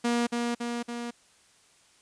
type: tone with echo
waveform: sawtooth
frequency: 237.8 Hz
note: A#3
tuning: 35 cents sharp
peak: -20 dBFS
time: 0.04-0.27 s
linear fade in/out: 10 ms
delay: 280 ms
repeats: 3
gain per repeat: -3 dB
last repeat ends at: 1.11 s
effects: white hiss -61 dBFS RMS until 2.01 s + resampled to 22050 Hz